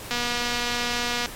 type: click train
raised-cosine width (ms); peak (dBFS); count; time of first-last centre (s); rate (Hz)
0.2; -9; 278; 0.11-1.259; 241
effects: pink hiss -38 dBFS RMS until 1.35 s + MP3 64 kbps